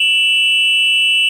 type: tone pair together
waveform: sine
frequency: 2668 / 2954 Hz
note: E7 / F#7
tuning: +20 / -3 cents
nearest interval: major second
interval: 177 cents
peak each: -11 dBFS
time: 0-1.29 s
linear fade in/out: 5 ms
effects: tanh soft clip ceiling -7 dBFS + 7-bit